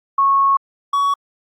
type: tone pair in turn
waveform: sine / triangle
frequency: 1100 / 1124.4 Hz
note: C#6 / C#6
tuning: -14 / +24 cents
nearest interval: unison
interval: 38 cents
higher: second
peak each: -11 / -12 dBFS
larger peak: first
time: 0.18-0.57 / 0.93-1.14 s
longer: first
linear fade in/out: 5 ms
effects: Opus 48 kbps